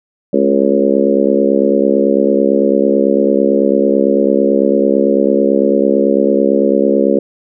harmonic tone with a mistuned harmonic, 69 Hz, C#2, 7 cents flat, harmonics 3 / 4 / 5 / 6 / 7 / 8, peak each -16 / -16 / -16 / -16 / -16 / -16 dBFS, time 0.33-7.19 s, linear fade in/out 5 ms, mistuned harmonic 3, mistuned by +27 cents, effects none

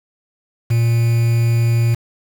triangle tone with quantisation, 116.54 Hz, A#2, in tune, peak -10 dBFS, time 0.7-1.95 s, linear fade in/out 10 ms, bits 5, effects none

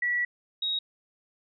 sine tone pair in turn, 1943 / 3784 Hz, B6 / A#7, -29 / +25 cents, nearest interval octave, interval 1154 cents, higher second, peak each -24 / -26 dBFS, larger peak first, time 0.02-0.25 / 0.62-0.79 s, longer first, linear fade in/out 5 ms, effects none

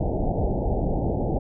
pink low-pass noise, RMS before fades -24 dBFS, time 0-1.39 s, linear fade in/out 10 ms, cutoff 830 Hz, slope 96 dB/octave, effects none

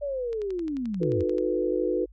sine linear sweep, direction down, 587.3 to 76.5 Hz, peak -27 dBFS, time 0.01-1.24 s, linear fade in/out 20 ms
click train, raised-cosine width 0.2 ms, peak -29 dBFS, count 13, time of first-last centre 0.33-1.383 s, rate 11.4 Hz
sine chord, B dominant seventh, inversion first, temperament equal with one note detuned, 311.1 / 362.4 / 440 / 493.9 Hz, D#4 / F#4 / A4 / B4, 0 / -36 / 0 / 0 cents, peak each -30 / -27 / -31 / -28 dBFS, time 1-2.06 s, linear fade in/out 20 ms
effects added 50 Hz sine -48 dBFS peak until 2.12 s

